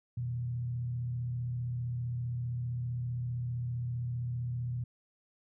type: tone with frequency modulation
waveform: sine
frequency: 121.4 Hz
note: B2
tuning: 29 cents flat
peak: -32 dBFS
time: 0.17-4.84 s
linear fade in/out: 5 ms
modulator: 35.3 Hz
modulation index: 0.39
effects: none